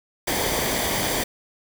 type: noise with comb filter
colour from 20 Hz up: pink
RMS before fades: -24 dBFS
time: 0.27-1.24 s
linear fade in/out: 10 ms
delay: 0.74 ms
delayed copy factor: -0.55
effects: none